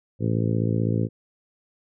harmonic tone, 55.8 Hz, A1, 25 cents sharp, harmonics 2 / 3 / 4 / 5 / 6 / 7 / 8 / 9, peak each -23 / -27 / -29 / -31 / -33 / -34 / -35 / -36 dBFS, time 0.19-1.09 s, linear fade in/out 50 ms, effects none

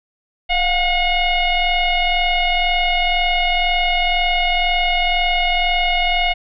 sine tone with frequency modulation, 1435 Hz, F6, 47 cents sharp, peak -14 dBFS, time 0.49-6.34 s, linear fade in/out 20 ms, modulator 728 Hz, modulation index 2.3, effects none

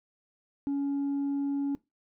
triangle tone with tanh clipping, 280.6 Hz, C#4, 21 cents sharp, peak -27 dBFS, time 0.67-1.75 s, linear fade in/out 0 ms, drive 6 dB, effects noise-tail reverb RT60 0.2 s tail -20 dB re dry

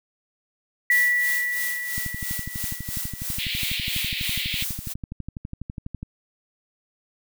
sine tone with exponential decay, 1954 Hz, B6, 19 cents flat, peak -15 dBFS, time 0.9-3.76 s, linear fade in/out 2 ms, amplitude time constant 620 ms
blue noise with tremolo, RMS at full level -29 dBFS, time 0.9-4.94 s, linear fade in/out 20 ms, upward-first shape sine, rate 3 Hz, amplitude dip 70%
click train, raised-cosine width 5 ms, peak -20 dBFS, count 50, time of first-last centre 1.98-6.03 s, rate 12.1 Hz
white band-pass noise, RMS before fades -29 dBFS, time 3.38-4.65 s, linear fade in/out 20 ms, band 2100 to 4100 Hz, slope 48 dB/octave
effects none

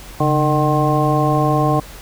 harmonic tone with a mistuned harmonic, 152.1 Hz, D#3, 39 cents flat, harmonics 1 / 2 / 3 / 4 / 5 / 7, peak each -17 / -20 / -23 / -22 / -20 / -21 dBFS, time 0.2-1.8 s, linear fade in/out 5 ms, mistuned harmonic 1, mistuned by -120 cents, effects added 46 Hz sine -38 dBFS peak until 2.01 s + pink hiss -38 dBFS RMS until 2.01 s

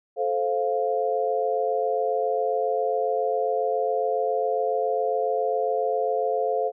sine chord, F major, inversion first, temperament just, 436.5 / 523.8 / 698.5 Hz, A4 / C5 / F5, -14 / +2 / 0 cents, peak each -26 dBFS, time 0.16-6.72 s, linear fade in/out 50 ms, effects none

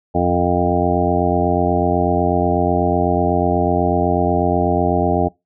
harmonic tone with a mistuned harmonic, 88.1 Hz, F2, 16 cents sharp, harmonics 1 / 2 / 3 / 4 / 5 / 7 / 8 / 9, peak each -22 / -22 / -22 / -22 / -22 / -22 / -22 / -22 dBFS, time 0.14-5.29 s, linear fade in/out 20 ms, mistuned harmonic 1, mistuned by -55 cents, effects noise-tail reverb RT60 0.2 s tail -23 dB re dry

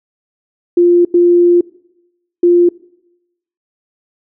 sine tone bursts at uneven times, 349.2 Hz, F4, in tune, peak -5 dBFS, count 3, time 0.77-1.05 / 1.14-1.61 / 2.43-2.69 s, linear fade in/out 5 ms, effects noise-tail reverb RT60 0.9 s tail -22 dB re dry

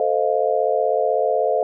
sine chord, F dominant seventh, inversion first, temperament equal with one note detuned, 440 / 516 / 622.3 / 698.5 Hz, A4 / C5 / Eb5 / F5, 0 / -24 / 0 / 0 cents, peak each -22 dBFS, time 0-1.63 s, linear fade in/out 2 ms, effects none

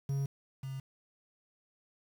triangle / sine tone pair in turn, 138.3 / 133.98 Hz, C#3 / C3, -4 / +41 cents, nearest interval minor second, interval 55 cents, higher first, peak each -28 / -37 dBFS, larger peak first, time 0.09-0.26 / 0.63-0.8 s, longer neither, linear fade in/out 5 ms, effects 9-bit

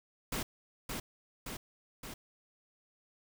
pink noise with echo, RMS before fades -36 dBFS, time 0.32-0.43 s, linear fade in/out 5 ms, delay 570 ms, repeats 3, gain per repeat -3 dB, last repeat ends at 2.14 s, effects none

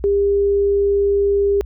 sine tone, 401.1 Hz, G4, 40 cents sharp, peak -13 dBFS, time 0.04-1.61 s, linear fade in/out 0 ms, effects added 60 Hz sine -29 dBFS peak until 1.65 s

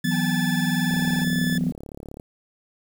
sine chord, E suspended second, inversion none, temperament equal, 164.81 / 185 / 246.9 Hz, E3 / F#3 / B3, 0 / 0 / 0 cents, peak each -25 dBFS, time 0.04-1.72 s, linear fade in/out 10 ms
sawtooth tone, 1736 Hz, A6, 24 cents flat, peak -24 dBFS, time 0.04-1.58 s, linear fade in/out 5 ms
25% pulse tone with vibrato, 836 Hz, G#5, 11 cents sharp, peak -31 dBFS, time 0.11-1.24 s, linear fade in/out 5 ms, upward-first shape triangle, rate 20 Hz, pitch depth 150 cents each way
click train, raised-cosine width 2 ms, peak -24 dBFS, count 47, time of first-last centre 0.91-2.199 s, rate 35.7 Hz
effects 8-bit

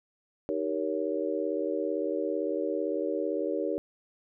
sine chord, Eb dominant seventh, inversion none, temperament just, 311.1 / 388.9 / 466.7 / 560 Hz, Eb4 / G4 / Bb4 / Db5, 0 / -14 / +2 / +18 cents, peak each -33 dBFS, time 0.49-3.78 s, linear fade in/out 0 ms, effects none

